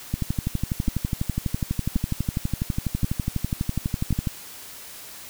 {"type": "two click trains", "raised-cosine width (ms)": 5, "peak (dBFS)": [-11, -10], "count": [51, 4], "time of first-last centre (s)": [[0.14, 4.272], [0.88, 4.127]], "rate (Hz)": [12.1, 0.924], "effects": ["white hiss -41 dBFS RMS until 5.29 s"]}